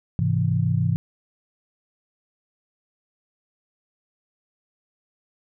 sine chord, Ab augmented, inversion none, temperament equal, 103.83 / 130.81 / 164.81 Hz, Ab2 / C3 / E3, 0 / 0 / 0 cents, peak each -23 dBFS, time 0.19-0.96 s, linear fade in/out 0 ms, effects none

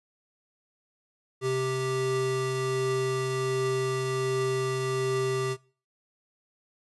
square tone pair together, 131.11 / 392 Hz, C3 / G4, +4 / 0 cents, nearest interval octave + perfect fifth, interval 1896 cents, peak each -32 / -28 dBFS, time 1.41-5.57 s, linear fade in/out 50 ms, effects noise-tail reverb RT60 0.4 s tail -21 dB re dry + resampled to 24000 Hz

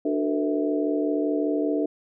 sine tone cluster, 296.6 / 369.8 / 446.7 / 491.8 / 652 Hz, D4 / F#4 / A4 / B4 / E5, +17 / -1 / +26 / -7 / -19 cents, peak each -24 / -31 / -28 / -33 / -31 dBFS, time 0.05-1.86 s, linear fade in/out 5 ms, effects none

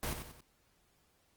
pink noise with echo, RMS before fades -36 dBFS, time 0.03-0.13 s, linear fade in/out 0 ms, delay 92 ms, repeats 3, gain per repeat -7 dB, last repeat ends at 0.406 s, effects pink hiss -72 dBFS RMS until 1.36 s + Opus 24 kbps

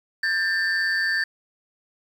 sine tone cluster, 1600 / 1782 / 4578 Hz, G6 / A6 / D8, +35 / +22 / -45 cents, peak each -25 / -21 / -29 dBFS, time 0.23-1.24 s, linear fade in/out 5 ms, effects tanh soft clip ceiling -15 dBFS + 8-bit

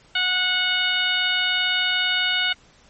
harmonic tone, 733 Hz, F#5, 16 cents flat, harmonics 1 / 2 / 3 / 4 / 5 / 6, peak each -34 / -24 / -26 / -23 / -26 / -35 dBFS, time 0.15-2.53 s, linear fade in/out 5 ms, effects pink hiss -54 dBFS RMS until 2.89 s + MP3 32 kbps

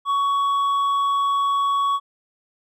sine tone with hard clipping, 1120 Hz, C#6, 18 cents sharp, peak -19 dBFS, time 0.05-2 s, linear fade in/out 50 ms, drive 4 dB, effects none

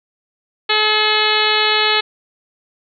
harmonic tone, 428.1 Hz, A4, 47 cents flat, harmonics 1 / 2 / 3 / 4 / 5 / 6 / 7 / 8 / 9 / 10, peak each -22 / -22 / -22 / -22 / -22 / -22 / -22 / -22 / -22 / -22 dBFS, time 0.69-2.01 s, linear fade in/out 10 ms, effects none

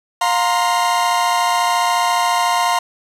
40% pulse chord, F suspended fourth, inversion none, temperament equal with one note detuned, 707.8 / 932.3 / 1046.5 Hz, F5 / Bb5 / C6, +23 / 0 / 0 cents, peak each -18 dBFS, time 0.21-2.79 s, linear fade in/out 5 ms, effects low-pass 11000 Hz 12 dB/octave + 8-bit

